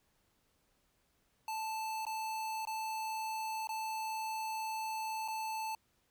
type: tone with dropouts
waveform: square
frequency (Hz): 879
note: A5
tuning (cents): -2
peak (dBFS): -37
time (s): 1.48-5.75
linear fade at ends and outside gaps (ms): 2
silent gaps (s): 2.052-2.066 / 2.652-2.672 / 3.672-3.691 / 5.279-5.283
effects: pink hiss -75 dBFS RMS until 6.1 s